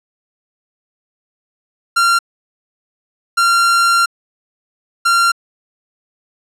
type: tone bursts at uneven times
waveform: 45% pulse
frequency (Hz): 1379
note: F6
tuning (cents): -22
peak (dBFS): -10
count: 3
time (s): 1.96-2.19 / 3.37-4.06 / 5.05-5.32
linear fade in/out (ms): 10
effects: low-pass 11000 Hz 12 dB/octave